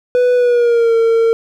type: tone with pitch glide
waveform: triangle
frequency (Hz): 494.7 to 456.3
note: B4 to A#4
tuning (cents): +3 to -37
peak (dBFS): -7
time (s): 0.15-1.33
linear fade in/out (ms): 0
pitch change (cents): -140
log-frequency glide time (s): 0.35-0.95
effects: none